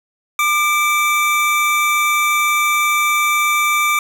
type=tone pair together; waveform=square; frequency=1198.1 / 2316 Hz; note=D6 / D7; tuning=+34 / -25 cents; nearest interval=major seventh; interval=1141 cents; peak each=-17 / -17 dBFS; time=0.39-3.99 s; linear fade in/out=2 ms; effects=none